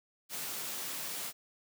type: high-pass noise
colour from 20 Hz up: white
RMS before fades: -39 dBFS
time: 0.29-1.33 s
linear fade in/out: 50 ms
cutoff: 110 Hz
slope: 48 dB/octave
effects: none

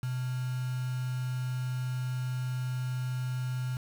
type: tone with quantisation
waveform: sine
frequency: 126.8 Hz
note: B2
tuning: 46 cents sharp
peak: -30 dBFS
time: 0.03-3.77 s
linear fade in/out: 2 ms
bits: 7
effects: none

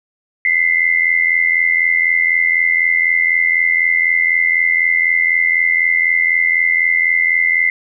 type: tone pair together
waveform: sine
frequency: 2016 / 2100 Hz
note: B6 / C7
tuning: +35 / +6 cents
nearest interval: minor second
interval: 71 cents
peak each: -14 dBFS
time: 0.45-7.7 s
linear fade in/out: 2 ms
effects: none

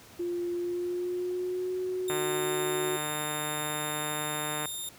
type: tone with pitch glide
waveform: sine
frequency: 349.2 to 368.3 Hz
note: F4 to F#4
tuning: 0 to -8 cents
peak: -29 dBFS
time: 0.19-2.97 s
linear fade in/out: 10 ms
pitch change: +92 cents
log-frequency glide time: 0.54-1.78 s
type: tone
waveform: 10% pulse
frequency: 3656 Hz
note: A#7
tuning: 34 cents flat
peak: -27 dBFS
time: 2.08-4.89 s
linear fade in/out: 2 ms
type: click train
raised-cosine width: 0.5 ms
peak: -19 dBFS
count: 387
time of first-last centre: 2.1-4.656 s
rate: 151 Hz
effects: pink hiss -52 dBFS RMS until 4.98 s + high-pass 80 Hz 12 dB/octave

